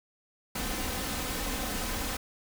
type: noise with comb filter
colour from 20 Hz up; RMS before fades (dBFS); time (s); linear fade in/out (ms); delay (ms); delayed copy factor
pink; -33; 0.55-2.17; 5; 3.9; +0.5
effects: none